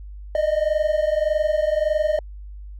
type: tone pair together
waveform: triangle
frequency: 603 / 624.7 Hz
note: D5 / D#5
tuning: +46 / +7 cents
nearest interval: minor second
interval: 61 cents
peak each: -19 dBFS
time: 0.35-2.19 s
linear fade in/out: 2 ms
effects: added 50 Hz sine -34 dBFS peak until 2.79 s